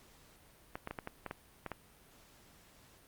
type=clicks; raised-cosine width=0.5 ms; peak=-24 dBFS; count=9; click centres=0.755 / 0.874 / 0.91 / 0.988 / 1.074 / 1.263 / 1.311 / 1.663 / 1.717 s; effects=pink hiss -62 dBFS RMS until 3.07 s + Opus 48 kbps